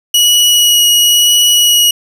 sawtooth tone with vibrato, 2914 Hz, F#7, 27 cents flat, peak -3 dBFS, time 0.14-1.91 s, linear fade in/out 5 ms, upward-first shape triangle, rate 0.98 Hz, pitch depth 10 cents each way, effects none

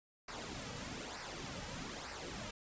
pink noise with flanger, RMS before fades -45 dBFS, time 0.28-2.51 s, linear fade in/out 5 ms, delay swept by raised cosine 0.29 to 2.89 ms, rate 1.1 Hz, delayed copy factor -0.6, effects resampled to 16000 Hz

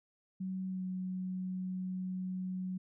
sine tone with pitch glide, 187.8 to 185.11 Hz, F#3 to F#3, +26 to +1 cents, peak -35 dBFS, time 0.4-2.78 s, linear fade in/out 10 ms, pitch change -25 cents, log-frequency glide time 0.68-0.83 s, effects none

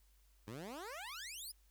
15% pulse exponential sweep, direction up, 98 to 5250 Hz, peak -39 dBFS, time 0.47-1.52 s, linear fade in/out 10 ms, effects added 50 Hz sine -66 dBFS peak until 1.7 s + white hiss -75 dBFS RMS until 1.7 s

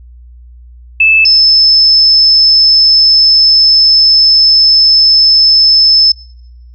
sine tone pair in turn, 2623 / 5246 Hz, E7 / E8, -9 / -9 cents, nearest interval octave, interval 1200 cents, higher second, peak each -3 dBFS, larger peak neither, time 1-1.25 / 1.25-6.12 s, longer second, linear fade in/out 5 ms, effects noise-tail reverb RT60 0.9 s tail -24 dB re dry + added 60 Hz sine -32 dBFS peak until 6.74 s

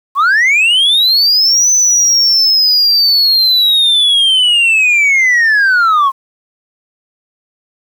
sine linear two-way sweep, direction up then down, 1051 to 6100 to 1051 Hz, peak -4 dBFS, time 0.15-6.12 s, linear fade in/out 50 ms, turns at 1.71 s, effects tanh soft clip ceiling -6 dBFS + 7-bit

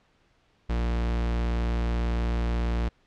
45% pulse tone, 58.27 Hz, A#1, in tune, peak -24 dBFS, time 0.69-2.89 s, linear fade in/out 10 ms, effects pink hiss -65 dBFS RMS until 3.06 s + low-pass 4000 Hz 12 dB/octave

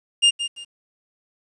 45% pulse tone with echo, 2818 Hz, F7, 15 cents sharp, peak -12 dBFS, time 0.22-0.31 s, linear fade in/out 20 ms, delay 170 ms, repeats 2, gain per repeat -11 dB, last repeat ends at 0.65 s, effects resampled to 22050 Hz + 9-bit

